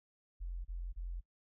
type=tone bursts; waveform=sine; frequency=43.62 Hz; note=F1; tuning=1 cent flat; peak=-38 dBFS; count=3; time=0.4-1.21 s; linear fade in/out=20 ms; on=250 ms; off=30 ms; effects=noise-tail reverb RT60 0.1 s tail -24 dB re dry